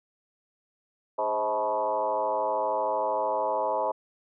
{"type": "tone with frequency modulation", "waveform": "sine", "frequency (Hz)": 750, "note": "F#5", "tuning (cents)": 23, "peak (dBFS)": -24, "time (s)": [1.18, 3.92], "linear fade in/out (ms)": 10, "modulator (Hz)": 113, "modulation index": 2.5, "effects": []}